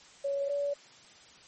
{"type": "tone pair in turn", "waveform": "sine", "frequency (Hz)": [559, 570.4], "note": ["C#5", "C#5"], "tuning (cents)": [14, 49], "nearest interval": "unison", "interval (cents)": 35, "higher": "second", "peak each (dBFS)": -28, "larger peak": "neither", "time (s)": [[0.24, 0.49], [0.49, 0.74]], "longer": "neither", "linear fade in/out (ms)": 10, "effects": ["white hiss -55 dBFS RMS until 1.47 s", "MP3 32 kbps"]}